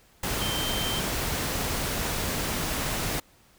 sine tone in noise, 3128 Hz, G7, 4 cents flat, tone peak -31 dBFS, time 0.41-1 s, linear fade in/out 5 ms, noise pink, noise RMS -29 dBFS, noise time 0.23-3.2 s, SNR -5 dB, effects pink hiss -59 dBFS RMS until 3.58 s

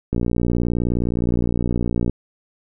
click train, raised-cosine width 3 ms, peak -8 dBFS, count 118, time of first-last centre 0.13-2.096 s, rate 59.5 Hz, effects none

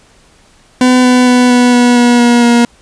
40% pulse tone with pitch steps, 252.3 / 250.1 / 248 / 245.8 / 243.7 / 241.6 / 239.5 / 237.5 Hz, B3 / B3 / B3 / B3 / B3 / B3 / A#3 / A#3, +37 / +22 / +7 / -8 / -23 / -38 / +47 / +33 cents, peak -4 dBFS, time 0.81-2.65 s, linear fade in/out 2 ms, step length 230 ms, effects pink hiss -46 dBFS RMS until 2.81 s + resampled to 22050 Hz

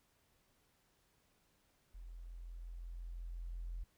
sine tone with level ramp, 42.8 Hz, F1, 34 cents flat, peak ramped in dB -48 to -39 dBFS, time 1.94-3.84 s, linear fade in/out 10 ms, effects tanh soft clip ceiling -36 dBFS + pink hiss -75 dBFS RMS until 3.97 s

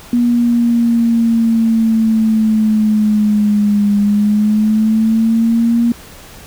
sine linear two-way sweep, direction down then up, 241 to 203.7 to 236.4 Hz, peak -9 dBFS, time 0.13-5.92 s, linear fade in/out 2 ms, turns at 3.98 s, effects pink hiss -37 dBFS RMS until 6.46 s

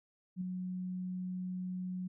sine tone with ADSR envelope, 183.1 Hz, F#3, 18 cents flat, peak -32 dBFS, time 0.36-2.08 s, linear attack 52 ms, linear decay 4 ms, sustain -4 dB, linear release 12 ms, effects none

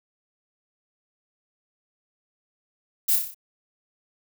violet noise with echo, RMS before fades -21 dBFS, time 3.08-3.16 s, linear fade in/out 10 ms, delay 31 ms, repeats 6, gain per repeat -4 dB, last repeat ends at 3.346 s, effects none

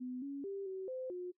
sine tone with pitch steps, 251.8 / 279.4 / 394.4 / 379.5 / 515 / 359.6 Hz, B3 / C#4 / G4 / F#4 / C5 / F#4, +34 / +14 / +11 / +44 / -28 / -49 cents, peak -39 dBFS, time 0-1.32 s, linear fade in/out 20 ms, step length 220 ms, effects noise-tail reverb RT60 0.1 s tail -20 dB re dry

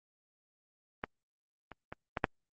clicks, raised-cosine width 0.5 ms, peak -19 / -30 / -25 / -17 / -10 dBFS, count 5, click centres 1.039 / 1.717 / 1.925 / 2.172 / 2.242 s, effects Opus 24 kbps

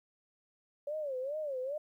sine tone with vibrato, 562 Hz, C#5, 24 cents sharp, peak -34 dBFS, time 0.87-1.78 s, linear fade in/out 5 ms, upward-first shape sine, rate 2.4 Hz, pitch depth 180 cents each way, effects 12-bit

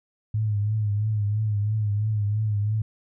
sine tone with vibrato, 105.6 Hz, G#2, 29 cents sharp, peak -21 dBFS, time 0.34-2.82 s, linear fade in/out 5 ms, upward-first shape triangle, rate 3 Hz, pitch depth 71 cents each way, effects none

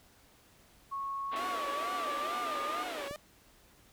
sine tone with pitch glide, 1100 to 1213.5 Hz, C#6 to D#6, -14 to -44 cents, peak -34 dBFS, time 0.91-2.84 s, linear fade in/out 20 ms, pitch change +170 cents, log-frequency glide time 1.24-2.64 s
pink band-pass noise, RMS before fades -42 dBFS, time 1.31-3.09 s, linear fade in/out 20 ms, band 260 to 3900 Hz, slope 48 dB/octave
sawtooth tone with vibrato, 639 Hz, D#5, 46 cents sharp, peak -36 dBFS, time 1.36-3.16 s, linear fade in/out 0 ms, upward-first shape sine, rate 2.2 Hz, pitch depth 240 cents each way
click, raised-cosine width 2 ms, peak -29 dBFS, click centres 3.111 s
effects pink hiss -62 dBFS RMS until 3.92 s

